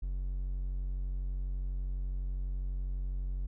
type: tone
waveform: triangle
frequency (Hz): 46.04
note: F#1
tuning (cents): -8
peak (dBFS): -30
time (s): 0.02-3.47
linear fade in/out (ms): 10
effects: none